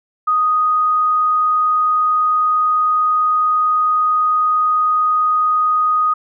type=tone; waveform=sine; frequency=1244.5 Hz; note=D#6; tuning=in tune; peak=-12 dBFS; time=0.27-6.14 s; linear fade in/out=10 ms; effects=none